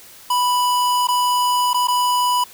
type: tone with dropouts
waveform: square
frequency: 987.8 Hz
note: B5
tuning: in tune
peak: -16 dBFS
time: 0.3-2.44 s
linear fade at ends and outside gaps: 5 ms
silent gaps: 1.072-1.085 / 1.733-1.743 / 1.873-1.882 s
effects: white hiss -43 dBFS RMS until 2.53 s